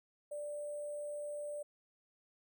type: tone with sample-and-hold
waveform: sine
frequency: 587.3 Hz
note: D5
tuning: in tune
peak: -39 dBFS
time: 0.31-1.63 s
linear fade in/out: 10 ms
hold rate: 8820 Hz
effects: none